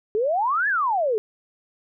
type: exponential two-way sweep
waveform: sine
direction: up then down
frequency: 408.1 to 1760 to 408.1 Hz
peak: -19 dBFS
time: 0.15-1.18 s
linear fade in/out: 0 ms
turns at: 0.68 s
effects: none